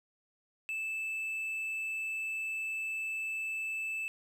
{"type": "tone", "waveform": "triangle", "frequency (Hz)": 2631, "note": "E7", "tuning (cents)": -4, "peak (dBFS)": -32, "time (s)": [0.69, 4.08], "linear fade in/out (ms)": 0, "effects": ["12-bit"]}